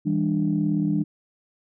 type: tone cluster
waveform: sine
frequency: 162.9 / 200.3 / 296.5 Hz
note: E3 / G3 / D4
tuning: -20 / +38 / +17 cents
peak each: -24 dBFS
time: 0.05-1.04 s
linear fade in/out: 20 ms
effects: tanh soft clip ceiling -11 dBFS